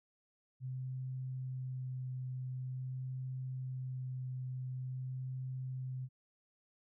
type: tone with vibrato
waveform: sine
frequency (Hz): 128.9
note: C3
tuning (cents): -26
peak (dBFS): -38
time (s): 0.6-6.09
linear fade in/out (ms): 50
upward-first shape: sine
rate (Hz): 0.46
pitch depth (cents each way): 10
effects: none